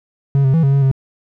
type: tone with pitch steps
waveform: triangle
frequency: 138.5 / 133.2 / 163.8 / 137.4 / 138.8 / 134.2 Hz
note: C#3 / C3 / E3 / C#3 / C#3 / C3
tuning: -1 / +31 / -11 / -15 / +3 / +44 cents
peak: -8 dBFS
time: 0.35-0.914 s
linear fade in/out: 0 ms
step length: 94 ms
effects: none